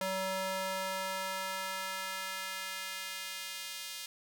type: tone with high-pass filter sweep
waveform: square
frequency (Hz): 189.8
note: F#3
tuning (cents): +44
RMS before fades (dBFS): -38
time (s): 0.01-4.06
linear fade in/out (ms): 2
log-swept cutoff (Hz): 480 to 3300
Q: 0.94
effects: none